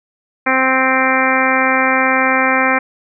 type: harmonic tone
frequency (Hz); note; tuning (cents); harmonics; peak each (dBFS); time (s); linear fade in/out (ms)
261.6; C4; 0; 1 / 2 / 3 / 4 / 5 / 6 / 7 / 8 / 9; -20 / -20 / -20 / -20 / -20 / -20 / -20 / -20 / -20; 0.46-2.79; 10
effects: none